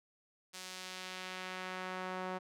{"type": "tone with band-pass filter sweep", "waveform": "sawtooth", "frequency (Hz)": 185, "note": "F#3", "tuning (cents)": 0, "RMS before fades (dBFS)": -43, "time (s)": [0.53, 2.39], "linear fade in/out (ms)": 20, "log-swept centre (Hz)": [6100, 890], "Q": 0.81, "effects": []}